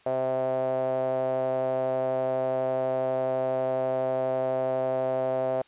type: tone with band-pass filter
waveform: sawtooth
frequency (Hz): 130.3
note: C3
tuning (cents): -7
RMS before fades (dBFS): -27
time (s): 0.06-5.62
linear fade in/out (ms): 5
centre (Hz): 610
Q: 8.3
effects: white hiss -59 dBFS RMS until 5.67 s + resampled to 8000 Hz